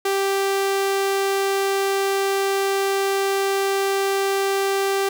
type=tone; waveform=sawtooth; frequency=392 Hz; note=G4; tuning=in tune; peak=-15 dBFS; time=0.05-5.09 s; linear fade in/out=5 ms; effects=none